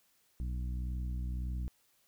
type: harmonic tone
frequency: 61.74 Hz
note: B1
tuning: in tune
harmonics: 1 / 2 / 3 / 4 / 5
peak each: -34 / -44 / -47 / -55 / -56 dBFS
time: 0.4-1.68 s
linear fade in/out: 0 ms
effects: white hiss -71 dBFS RMS until 2.07 s